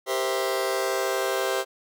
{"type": "chord", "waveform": "sawtooth", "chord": "C dominant seventh", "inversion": "second", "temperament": "just", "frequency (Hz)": [392.4, 470.9, 523.3, 654.1], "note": ["G4", "Bb4", "C5", "E5"], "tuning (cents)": [2, 18, 0, -14], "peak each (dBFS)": [-24, -30, -24, -27], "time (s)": [0.06, 1.65], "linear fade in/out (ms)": 50, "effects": []}